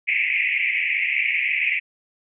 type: band-pass noise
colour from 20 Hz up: white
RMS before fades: -22 dBFS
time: 0.07-1.8 s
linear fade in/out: 20 ms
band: 2000 to 2600 Hz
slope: 96 dB/octave
effects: none